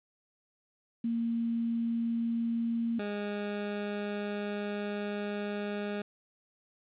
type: tone pair in turn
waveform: sine / 20% pulse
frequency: 231.5 / 205.6 Hz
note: A#3 / G#3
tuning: -12 / -17 cents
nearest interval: major second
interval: 205 cents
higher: first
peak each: -28 dBFS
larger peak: neither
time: 1.04-2.99 / 2.99-6.02 s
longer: second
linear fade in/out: 5 ms
effects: resampled to 8000 Hz + 10-bit